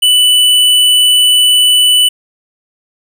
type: tone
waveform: square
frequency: 2979 Hz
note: F#7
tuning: 11 cents sharp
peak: -6 dBFS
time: 0.02-2.09 s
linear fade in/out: 10 ms
effects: none